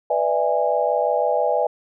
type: chord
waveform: sine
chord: E dominant seventh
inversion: second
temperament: just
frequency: 494.4 / 593.3 / 659.3 / 824.1 Hz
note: B4 / D5 / E5 / G#5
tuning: +2 / +18 / 0 / -14 cents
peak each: -23 / -22 / -23 / -23 dBFS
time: 0.1-1.67 s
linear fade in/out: 5 ms
effects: none